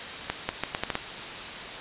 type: accelerating click train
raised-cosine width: 0.3 ms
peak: -10 dBFS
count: 7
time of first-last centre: 0.3-0.954 s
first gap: 190 ms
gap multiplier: 0.77
effects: white hiss -36 dBFS RMS until 1.8 s + resampled to 8000 Hz